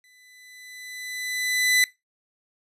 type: tone with exponential growth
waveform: sawtooth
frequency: 2000 Hz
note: B6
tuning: 21 cents sharp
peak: -12 dBFS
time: 0.04-1.84 s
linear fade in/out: 1 ms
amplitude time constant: 390 ms
effects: noise-tail reverb RT60 0.2 s tail -19 dB re dry + resampled to 32000 Hz